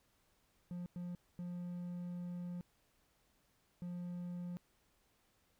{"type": "tone bursts at uneven times", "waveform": "triangle", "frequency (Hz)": 176.3, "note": "F3", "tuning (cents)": 17, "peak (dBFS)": -39, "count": 4, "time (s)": [[0.71, 0.86], [0.96, 1.15], [1.39, 2.61], [3.82, 4.57]], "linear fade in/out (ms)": 0, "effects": ["pink hiss -75 dBFS RMS until 5.59 s"]}